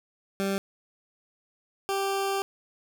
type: tone pair in turn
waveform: 20% pulse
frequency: 196 / 392 Hz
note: G3 / G4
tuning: 0 / 0 cents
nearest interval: octave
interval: 1200 cents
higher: second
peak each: -21 dBFS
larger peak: neither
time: 0.4-0.58 / 1.89-2.42 s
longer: second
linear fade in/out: 0 ms
effects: none